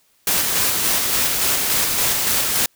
white noise with tremolo, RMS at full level -18 dBFS, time 0.27-2.66 s, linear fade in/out 2 ms, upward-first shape square, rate 3.5 Hz, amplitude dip 25%, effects white hiss -60 dBFS RMS until 2.75 s

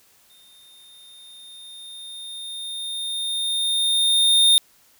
square tone with exponential growth, 3647 Hz, A#7, 39 cents flat, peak -12 dBFS, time 0.3-4.58 s, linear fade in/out 0 ms, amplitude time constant 930 ms, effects white hiss -57 dBFS RMS until 4.99 s

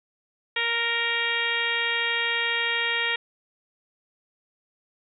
harmonic tone with a mistuned harmonic, 466.1 Hz, A#4, in tune, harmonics 1 / 2 / 3 / 4 / 5 / 6 / 7 / 8, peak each -36 / -35 / -34 / -27 / -29 / -32 / -31 / -35 dBFS, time 0.56-3.16 s, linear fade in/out 5 ms, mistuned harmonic 1, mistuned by +15 cents, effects none

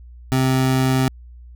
square tone pair together, 130.7 / 261.4 Hz, C3 / C4, -1 / -1 cents, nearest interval octave, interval 1200 cents, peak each -18 / -20 dBFS, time 0.32-1.08 s, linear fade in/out 0 ms, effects added 60 Hz sine -38 dBFS peak until 1.55 s

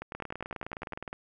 two click trains, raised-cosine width 0.5 ms, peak -22 / -22 dBFS, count 10 / 20, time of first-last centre 0.02-0.934 / 0.15-1.129 s, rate 9.85 / 19.4 Hz, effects none

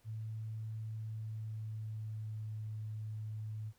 sine tone with pitch glide, 110 to 108.24 Hz, A2 to A2, 0 to -28 cents, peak -39 dBFS, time 0.04-3.73 s, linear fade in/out 50 ms, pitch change -28 cents, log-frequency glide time 0.93-2.62 s, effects pink hiss -71 dBFS RMS until 3.78 s

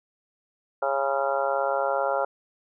harmonic tone with a mistuned harmonic, 137.6 Hz, C#3, 12 cents flat, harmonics 3 / 4 / 5 / 6 / 7 / 8 / 9 / 10, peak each -34 / -26 / -30 / -30 / -33 / -39 / -37 / -31 dBFS, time 0.82-2.25 s, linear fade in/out 5 ms, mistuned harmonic 8, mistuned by -76 cents, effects none

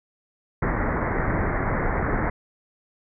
pink low-pass noise, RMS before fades -24 dBFS, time 0.62-2.3 s, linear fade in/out 5 ms, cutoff 2100 Hz, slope 96 dB/octave, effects none

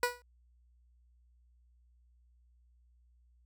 15% pulse tone with exponential decay, 488.3 Hz, B4, 20 cents flat, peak -18 dBFS, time 0.03-0.22 s, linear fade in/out 1 ms, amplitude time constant 41 ms, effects added 60 Hz sine -63 dBFS peak until 3.45 s

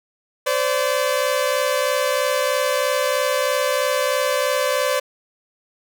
sawtooth tone pair together, 515 / 578.1 Hz, C5 / D5, -28 / -27 cents, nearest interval major second, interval 201 cents, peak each -17 dBFS, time 0.46-5 s, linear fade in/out 10 ms, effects none

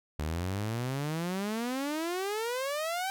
sawtooth exponential sweep, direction up, 73.42 to 784 Hz, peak -27 dBFS, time 0.19-3.1 s, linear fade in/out 0 ms, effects none

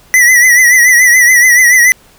square tone with vibrato, 1966 Hz, B6, 8 cents flat, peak -4 dBFS, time 0.14-1.92 s, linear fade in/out 0 ms, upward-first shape triangle, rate 7 Hz, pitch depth 85 cents each way, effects pink hiss -44 dBFS RMS until 2.18 s

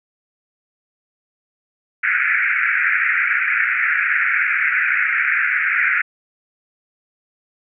pink band-pass noise, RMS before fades -18 dBFS, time 2.03-6.02 s, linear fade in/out 10 ms, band 1400 to 2400 Hz, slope 96 dB/octave, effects none

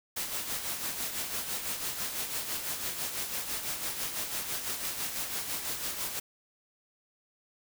white noise with tremolo, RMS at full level -33 dBFS, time 0.16-6.2 s, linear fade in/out 10 ms, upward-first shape sine, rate 6 Hz, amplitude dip 50%, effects none

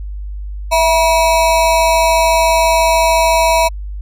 square ring-modulated tone, 810 Hz, G#5, 43 cents flat, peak -7 dBFS, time 0.71-3.69 s, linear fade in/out 20 ms, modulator 153 Hz, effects added 50 Hz sine -22 dBFS peak until 4.01 s + resampled to 32000 Hz

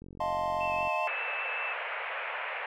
click train, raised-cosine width 3 ms, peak -34 dBFS, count 40, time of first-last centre 0.02-0.873 s, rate 45.7 Hz
triangle chord, F dominant seventh, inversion third, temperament equal, 622.3 / 698.5 / 880 / 1046.5 Hz, Eb5 / F5 / A5 / C6, 0 / 0 / 0 / 0 cents, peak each -32 dBFS, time 0.2-1.08 s, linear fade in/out 5 ms
sine tone with vibrato, 2637 Hz, E7, in tune, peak -34 dBFS, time 0.6-1.74 s, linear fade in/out 10 ms, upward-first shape sine, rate 5.1 Hz, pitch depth 16 cents each way
white band-pass noise, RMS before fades -36 dBFS, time 1.07-2.66 s, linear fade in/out 2 ms, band 490 to 2600 Hz, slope 48 dB/octave
effects none

